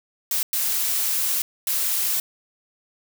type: noise bursts at uneven times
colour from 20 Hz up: blue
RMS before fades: -23 dBFS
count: 3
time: 0.31-0.43 / 0.53-1.42 / 1.67-2.2 s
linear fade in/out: 2 ms
effects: none